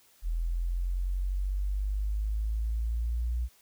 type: exponential sweep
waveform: sine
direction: up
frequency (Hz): 41.06 to 60.5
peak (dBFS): -27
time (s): 0.22-3.49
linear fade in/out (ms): 50
effects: white hiss -62 dBFS RMS until 3.61 s